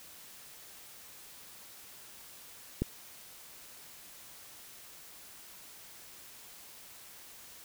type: click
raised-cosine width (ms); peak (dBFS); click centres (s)
3; -16; 2.82
effects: white hiss -52 dBFS RMS until 7.64 s